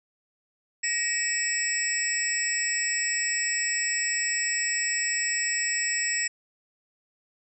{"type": "tone cluster", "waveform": "sine", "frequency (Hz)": [1894, 2289, 2593, 5340, 7720], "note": ["A#6", "D7", "E7", "E8", "B8"], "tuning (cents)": [27, -45, -29, 22, -40], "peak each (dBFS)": [-29, -36, -35, -33, -28], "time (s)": [0.83, 6.28], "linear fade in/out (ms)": 10, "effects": []}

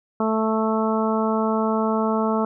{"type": "harmonic tone", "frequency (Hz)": 220, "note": "A3", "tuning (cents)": 0, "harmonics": [1, 2, 3, 4, 5, 6], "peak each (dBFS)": [-22, -25, -27, -28, -29, -30], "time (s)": [0.2, 2.45], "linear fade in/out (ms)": 2, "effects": []}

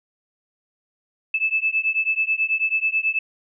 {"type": "beating tone pair", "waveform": "sine", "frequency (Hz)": [2616, 2625.2], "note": ["E7", "E7"], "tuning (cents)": [-14, -8], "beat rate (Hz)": 9.2, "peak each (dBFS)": -22, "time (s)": [1.34, 3.19], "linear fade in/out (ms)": 5, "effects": []}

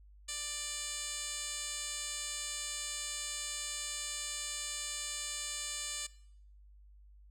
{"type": "tone with band-pass filter", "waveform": "10% pulse", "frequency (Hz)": 590, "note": "D5", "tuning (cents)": 8, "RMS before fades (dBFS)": -40, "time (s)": [0.28, 6.07], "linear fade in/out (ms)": 10, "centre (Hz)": 6400, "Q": 4.1, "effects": ["noise-tail reverb RT60 0.7 s tail -21 dB re dry", "added 50 Hz sine -55 dBFS peak until 7.3 s"]}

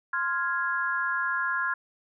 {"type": "chord", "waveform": "sine", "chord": "F minor", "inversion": "second", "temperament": "equal", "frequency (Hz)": [1046.5, 1396.9, 1661.2], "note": ["C6", "F6", "Ab6"], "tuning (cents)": [0, 0, 0], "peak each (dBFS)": [-31, -29, -29], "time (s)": [0.13, 1.74], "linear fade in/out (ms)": 5, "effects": []}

